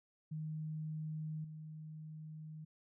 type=tone with level steps; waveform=sine; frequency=155.56 Hz; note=D#3; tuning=in tune; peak=-39 / -46 dBFS; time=0.31-2.65 s; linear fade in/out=10 ms; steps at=1.44 s; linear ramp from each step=5 ms; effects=none